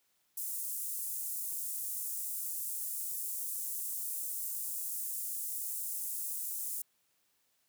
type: high-pass noise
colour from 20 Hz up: pink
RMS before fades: -38 dBFS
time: 0.37-6.82 s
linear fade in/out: 5 ms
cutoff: 8700 Hz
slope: 24 dB/octave
effects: white hiss -75 dBFS RMS until 7.68 s + high-pass 60 Hz 12 dB/octave

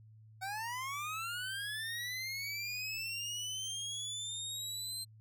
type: linear sweep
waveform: 25% pulse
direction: up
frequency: 744 to 4149 Hz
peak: -34 dBFS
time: 0.41-5.05 s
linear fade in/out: 20 ms
effects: added 109 Hz sine -55 dBFS peak until 5.2 s

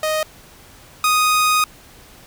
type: tone pair in turn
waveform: sawtooth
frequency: 622.3 / 1244.6 Hz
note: D#5 / D#6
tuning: 0 / 0 cents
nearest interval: octave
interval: 1200 cents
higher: second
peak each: -14 / -10 dBFS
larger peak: second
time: 0.03-0.23 / 1.04-1.64 s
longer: second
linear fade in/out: 2 ms
effects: pink hiss -45 dBFS RMS until 2.26 s

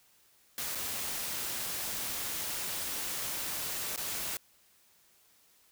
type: noise with dropouts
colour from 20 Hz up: white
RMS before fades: -36 dBFS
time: 0.58-4.37 s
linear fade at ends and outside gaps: 1 ms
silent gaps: 0.75-0.754 / 3.961-3.976 s
effects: white hiss -65 dBFS RMS until 5.71 s

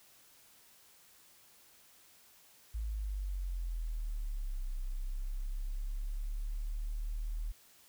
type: exponential two-way sweep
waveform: sine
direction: down then up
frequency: 55.1 to 31.9 to 39.11 Hz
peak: -34 dBFS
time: 2.74-7.52 s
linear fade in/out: 10 ms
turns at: 4.69 s
effects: white hiss -62 dBFS RMS until 7.88 s

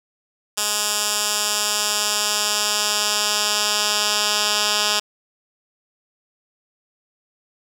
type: tone with band-pass filter sweep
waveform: 10% pulse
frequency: 209 Hz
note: G#3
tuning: 11 cents sharp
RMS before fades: -21 dBFS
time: 0.57-5 s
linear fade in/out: 10 ms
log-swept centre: 7600 to 4900 Hz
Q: 1.1
effects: none

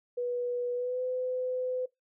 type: tone with pitch glide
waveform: sine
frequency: 488.4 to 506.8 Hz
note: B4 to B4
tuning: -19 to +45 cents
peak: -29 dBFS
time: 0.17-1.86 s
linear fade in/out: 10 ms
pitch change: +64 cents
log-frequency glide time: 0.74-1.02 s
effects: noise-tail reverb RT60 0.2 s tail -23 dB re dry

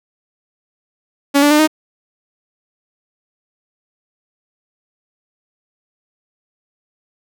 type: tone with pitch steps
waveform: sawtooth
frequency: 282 / 291.3 / 300.8 / 310.7 Hz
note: C#4 / D4 / D4 / D#4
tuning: +30 / -14 / +42 / -2 cents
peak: -5 dBFS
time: 1.34-1.676 s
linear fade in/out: 20 ms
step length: 84 ms
effects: none

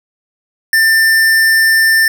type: tone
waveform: square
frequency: 1790 Hz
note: A6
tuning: 29 cents sharp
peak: -8 dBFS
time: 0.73-2.08 s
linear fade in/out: 2 ms
effects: none

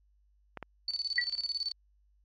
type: clicks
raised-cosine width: 0.5 ms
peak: -24 dBFS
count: 2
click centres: 0.573 / 0.627 s
type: tone with tremolo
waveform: sine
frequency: 4499 Hz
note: C#8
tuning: 25 cents sharp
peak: -29 dBFS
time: 0.88-1.72 s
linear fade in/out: 2 ms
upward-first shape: square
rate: 18 Hz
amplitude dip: 80%
type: tone with exponential decay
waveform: sine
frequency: 1945 Hz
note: B6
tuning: 27 cents flat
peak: -19 dBFS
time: 1.18-1.27 s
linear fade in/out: 2 ms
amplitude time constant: 19 ms
effects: added 50 Hz sine -64 dBFS peak until 2.24 s + MP3 48 kbps

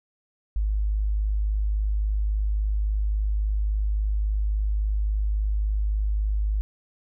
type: tone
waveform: sine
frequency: 51.8 Hz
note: G#1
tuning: 4 cents flat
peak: -21 dBFS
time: 0.56-6.61 s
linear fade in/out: 0 ms
effects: none

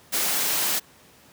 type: high-pass noise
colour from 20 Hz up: white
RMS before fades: -24 dBFS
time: 0.12-0.8 s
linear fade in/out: 20 ms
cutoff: 180 Hz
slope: 12 dB/octave
effects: pink hiss -53 dBFS RMS until 1.32 s + high-pass 100 Hz 12 dB/octave

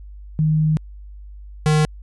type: tone pair in turn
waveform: sine / square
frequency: 155.56 / 153.33 Hz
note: D#3 / D#3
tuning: 0 / -25 cents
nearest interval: unison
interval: 25 cents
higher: first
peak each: -14 / -14 dBFS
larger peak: neither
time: 0.39-0.77 / 1.66-1.85 s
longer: first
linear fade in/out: 0 ms
effects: added 50 Hz sine -35 dBFS peak until 2.02 s + resampled to 24000 Hz

